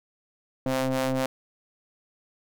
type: ring-modulated tone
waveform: sawtooth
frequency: 131.7 Hz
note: C3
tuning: 12 cents sharp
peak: -17 dBFS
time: 0.66-1.26 s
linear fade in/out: 0 ms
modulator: 393 Hz
effects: none